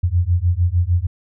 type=beating tone pair; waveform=sine; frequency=84.8 / 91.4 Hz; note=E2 / F#2; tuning=+50 / -21 cents; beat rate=6.6 Hz; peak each=-17 dBFS; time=0.03-1.07 s; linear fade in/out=10 ms; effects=none